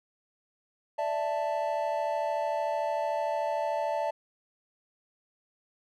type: chord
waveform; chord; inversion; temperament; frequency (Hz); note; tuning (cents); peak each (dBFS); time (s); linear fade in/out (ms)
triangle; D suspended second; none; just; 587.3 / 660.7 / 881; D5 / E5 / A5; 0 / +4 / +2; -30; 0.98-4.11; 10
effects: none